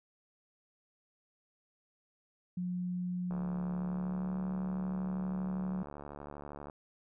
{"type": "tone with pitch glide", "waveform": "sine", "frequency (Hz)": [179.4, 185.51], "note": ["F3", "F#3"], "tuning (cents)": [47, 5], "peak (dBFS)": -33, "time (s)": [2.57, 5.83], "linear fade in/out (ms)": 5, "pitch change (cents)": 58, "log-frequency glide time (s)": [3.73, 4.39]}
{"type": "click train", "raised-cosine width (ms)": 1, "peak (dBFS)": -31, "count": 247, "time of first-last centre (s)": [3.31, 6.698], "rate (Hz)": 72.6}
{"effects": []}